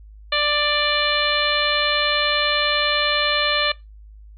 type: harmonic tone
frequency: 590 Hz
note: D5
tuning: 8 cents sharp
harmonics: 1 / 2 / 3 / 4 / 5 / 6 / 7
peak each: -25 / -25 / -25 / -25 / -25 / -25 / -25 dBFS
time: 0.32-3.72 s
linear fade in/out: 5 ms
effects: noise-tail reverb RT60 0.2 s tail -21 dB re dry + added 52 Hz sine -40 dBFS peak until 4.37 s